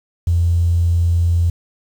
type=tone; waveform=triangle; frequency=85.4 Hz; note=F2; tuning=38 cents flat; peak=-8 dBFS; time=0.27-1.5 s; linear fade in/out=5 ms; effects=tanh soft clip ceiling -10 dBFS + 7-bit